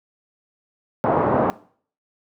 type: band-pass noise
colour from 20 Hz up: white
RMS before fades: -19 dBFS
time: 1.04-1.5 s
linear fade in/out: 0 ms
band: 100 to 980 Hz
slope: 24 dB/octave
effects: noise-tail reverb RT60 0.5 s tail -20 dB re dry